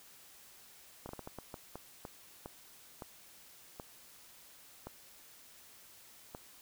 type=slowing click train; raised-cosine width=1 ms; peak=-29 dBFS; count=14; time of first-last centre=1.06-6.349 s; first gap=31 ms; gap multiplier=1.38; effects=white hiss -58 dBFS RMS until 6.61 s